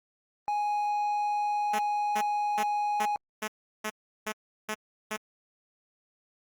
triangle tone, 830.6 Hz, G#5, in tune, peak -24 dBFS, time 0.48-3.16 s, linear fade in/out 0 ms
5% pulse tone bursts, 215 Hz, A3, 40 cents flat, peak -19 dBFS, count 9, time 1.73-5.168 s, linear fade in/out 10 ms, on 62 ms, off 360 ms
effects Opus 24 kbps

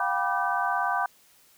sine tone cluster, 712 / 789 / 979 / 1182 / 1533 Hz, F5 / G5 / B5 / D6 / G6, +33 / +11 / -15 / +11 / -39 cents, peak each -30 dBFS, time 0-1.06 s, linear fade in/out 2 ms, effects white hiss -59 dBFS RMS until 1.57 s

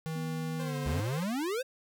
square tone with pitch glide, 160 to 145.04 Hz, D#3 to D3, +49 to -21 cents, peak -34 dBFS, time 0.06-1 s, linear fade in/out 0 ms, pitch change -170 cents, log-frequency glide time 0.62-0.76 s
sine tone, 247.3 Hz, B3, 3 cents sharp, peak -39 dBFS, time 0.15-1.01 s, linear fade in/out 10 ms
sawtooth tone with tremolo, 523.3 Hz, C5, in tune, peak -35 dBFS, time 0.59-1.24 s, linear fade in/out 10 ms, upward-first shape sine, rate 13 Hz, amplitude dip 30%
square exponential sweep, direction up, 65.41 to 546 Hz, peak -31 dBFS, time 0.85-1.63 s, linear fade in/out 20 ms
effects none

